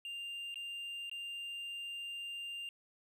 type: tone with dropouts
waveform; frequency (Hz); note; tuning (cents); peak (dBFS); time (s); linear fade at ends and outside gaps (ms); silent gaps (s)
triangle; 2794; F7; 0; -39; 0.05-2.69; 1; 0.543-0.557 / 1.097-1.114
effects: none